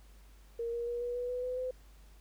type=tone with pitch steps; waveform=sine; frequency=466.2 / 472.2 / 478.2 / 484.3 / 490.5 / 496.8 / 503.1 / 509.6 Hz; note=A#4 / A#4 / A#4 / B4 / B4 / B4 / B4 / C5; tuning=0 / +22 / +44 / -34 / -12 / +10 / +32 / -46 cents; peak=-33 dBFS; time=0.59-1.71 s; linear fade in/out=5 ms; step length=140 ms; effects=added 50 Hz sine -54 dBFS peak until 2.2 s + pink hiss -65 dBFS RMS until 2.2 s